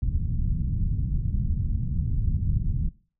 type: low-pass noise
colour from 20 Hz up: pink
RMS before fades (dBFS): -25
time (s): 0.02-2.89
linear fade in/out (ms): 5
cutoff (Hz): 160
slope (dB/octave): 24
effects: noise-tail reverb RT60 0.4 s tail -19 dB re dry